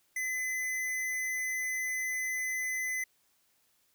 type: tone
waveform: square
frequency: 2024 Hz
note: B6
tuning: 42 cents sharp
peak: -32 dBFS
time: 0.16-3.04 s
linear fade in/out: 5 ms
effects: white hiss -71 dBFS RMS until 3.94 s